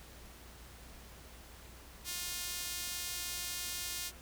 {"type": "tone with high-pass filter", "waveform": "sawtooth", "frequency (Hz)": 354.4, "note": "F4", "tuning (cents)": 25, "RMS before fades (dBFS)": -40, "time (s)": [2.04, 4.12], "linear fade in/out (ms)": 50, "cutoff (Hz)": 3900, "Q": 0.6, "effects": ["added 60 Hz sine -55 dBFS peak until 4.21 s", "pink hiss -55 dBFS RMS until 4.21 s"]}